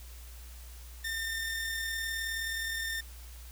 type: tone with amplitude modulation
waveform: sawtooth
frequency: 1807 Hz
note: A6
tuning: 46 cents sharp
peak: -28 dBFS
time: 1.04-3.01 s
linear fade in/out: 10 ms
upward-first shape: sine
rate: 39.3 Hz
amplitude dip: 30%
effects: added 60 Hz sine -45 dBFS peak until 3.51 s + white hiss -54 dBFS RMS until 3.51 s